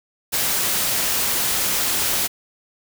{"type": "noise", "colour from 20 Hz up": "white", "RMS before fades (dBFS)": -21, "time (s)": [0.32, 2.28], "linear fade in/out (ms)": 20, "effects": []}